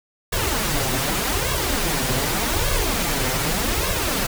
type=noise with flanger; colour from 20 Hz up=pink; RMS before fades=-22 dBFS; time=0.32-4.27 s; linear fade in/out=10 ms; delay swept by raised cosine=1.8 to 7.8 ms; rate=0.84 Hz; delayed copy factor=+0.8; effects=none